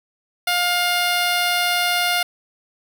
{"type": "tone", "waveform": "10% pulse", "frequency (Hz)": 708, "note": "F5", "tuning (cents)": 23, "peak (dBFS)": -9, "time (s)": [0.47, 2.23], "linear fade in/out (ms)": 5, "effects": []}